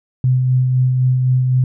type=tone with tremolo; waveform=sine; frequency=127.9 Hz; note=C3; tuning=39 cents flat; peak=-10 dBFS; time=0.24-1.64 s; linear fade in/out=2 ms; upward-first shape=sine; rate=3.9 Hz; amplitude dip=30%; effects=none